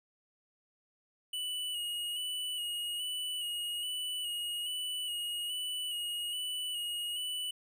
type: tone with vibrato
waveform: square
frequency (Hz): 2926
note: F#7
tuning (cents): -20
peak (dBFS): -35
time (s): 1.33-7.51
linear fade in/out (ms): 5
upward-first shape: square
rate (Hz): 1.2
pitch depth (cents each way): 28
effects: none